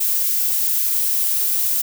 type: noise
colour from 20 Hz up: violet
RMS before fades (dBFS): -19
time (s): 0-1.82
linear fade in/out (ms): 10
effects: none